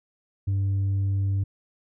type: tone with tanh clipping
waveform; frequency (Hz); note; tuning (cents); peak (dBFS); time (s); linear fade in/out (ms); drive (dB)
triangle; 98; G2; 0; -22; 0.47-1.44; 10; 7
effects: none